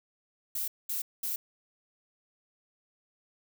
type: noise bursts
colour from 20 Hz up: violet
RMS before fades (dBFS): -33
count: 3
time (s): 0.55-1.36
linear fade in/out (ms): 5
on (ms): 130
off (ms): 210
effects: none